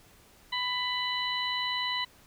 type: harmonic tone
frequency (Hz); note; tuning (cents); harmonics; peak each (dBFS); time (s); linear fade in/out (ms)
995; B5; +13; 1 / 2 / 3 / 4; -34 / -34 / -34 / -34; 0.52-2.05; 10
effects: pink hiss -58 dBFS RMS until 2.26 s

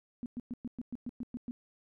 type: tone bursts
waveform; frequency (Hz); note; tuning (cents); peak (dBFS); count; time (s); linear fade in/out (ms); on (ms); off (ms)
sine; 242.2; B3; -34; -35; 10; 0.23-1.51; 0; 29; 110
effects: none

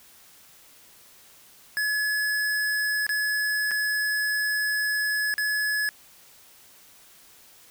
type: tone with dropouts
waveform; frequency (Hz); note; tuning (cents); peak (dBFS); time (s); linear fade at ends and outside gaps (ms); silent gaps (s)
square; 1701; G#6; +41; -24; 1.77-5.89; 0; 3.066-3.092 / 3.71-3.715 / 5.34-5.381
effects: white hiss -53 dBFS RMS until 7.7 s

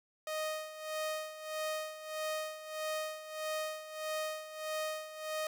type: tone with tremolo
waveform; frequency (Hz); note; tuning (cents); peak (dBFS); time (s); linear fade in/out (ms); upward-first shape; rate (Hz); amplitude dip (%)
sawtooth; 622; D#5; -1; -30; 0.27-5.47; 2; sine; 1.6; 75
effects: none

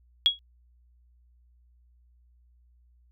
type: tone with exponential decay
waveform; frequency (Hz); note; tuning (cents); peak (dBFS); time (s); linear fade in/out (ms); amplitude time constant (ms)
sine; 3322; G#7; 0; -13; 0.26-0.39; 0; 27
effects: added 60 Hz sine -58 dBFS peak until 3.11 s

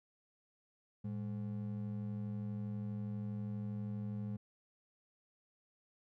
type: ring-modulated tone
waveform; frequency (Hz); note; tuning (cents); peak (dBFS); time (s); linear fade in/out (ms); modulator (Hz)
triangle; 157.7; D#3; +24; -33; 1.04-4.37; 10; 46.2
effects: none

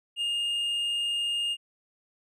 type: tone with tanh clipping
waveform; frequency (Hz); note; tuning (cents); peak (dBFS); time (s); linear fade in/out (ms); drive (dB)
sine; 2831; F7; +23; -27; 0.16-1.57; 50; 4
effects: none

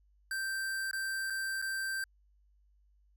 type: tone with dropouts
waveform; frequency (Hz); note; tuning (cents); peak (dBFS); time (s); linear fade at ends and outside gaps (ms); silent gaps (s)
square; 1566; G6; -2; -34; 0.31-2.04; 2; 0.912-0.931 / 1.301-1.304 / 1.617-1.623
effects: added 50 Hz sine -64 dBFS peak until 3.16 s

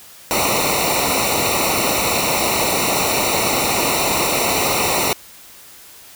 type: noise with comb filter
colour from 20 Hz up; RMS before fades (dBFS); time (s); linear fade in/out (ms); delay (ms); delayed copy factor
pink; -18; 0.31-5.13; 0; 0.61; -1
effects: white hiss -42 dBFS RMS until 6.15 s

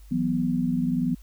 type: chord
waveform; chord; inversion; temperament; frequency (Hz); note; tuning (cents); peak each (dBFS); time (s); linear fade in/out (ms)
sine; E suspended second; none; just; 164.81 / 185.42 / 247.2; E3 / F#3 / B3; 0 / +4 / +2; -28 / -28 / -24; 0.11-1.15; 10
effects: added 50 Hz sine -44 dBFS peak until 1.22 s + white hiss -60 dBFS RMS until 1.22 s

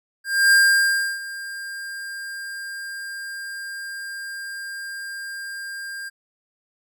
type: tone with ADSR envelope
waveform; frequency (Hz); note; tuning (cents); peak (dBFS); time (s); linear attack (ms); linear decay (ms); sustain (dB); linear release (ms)
square; 1601; G6; +36; -12; 0.24-6.1; 280; 670; -19; 23
effects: none

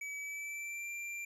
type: tone with pitch glide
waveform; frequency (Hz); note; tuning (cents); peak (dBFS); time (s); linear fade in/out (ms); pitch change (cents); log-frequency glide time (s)
square; 2285 to 2367; D7 to D7; -48 to +13; -40; 0.01-1.25; 5; +61; 0.19-0.9
effects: low-pass 11000 Hz 12 dB/octave

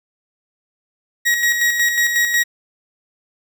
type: tone with tremolo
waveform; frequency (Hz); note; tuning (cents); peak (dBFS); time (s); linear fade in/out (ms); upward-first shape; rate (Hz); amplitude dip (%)
40% pulse; 1901; A#6; +33; -12; 1.25-2.44; 20; square; 5.5; 45
effects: none

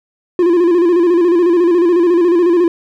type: tone with vibrato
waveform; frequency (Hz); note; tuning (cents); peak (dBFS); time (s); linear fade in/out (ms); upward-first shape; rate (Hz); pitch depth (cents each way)
triangle; 347.2; F4; -10; -6; 0.39-2.68; 2; square; 14; 59
effects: none

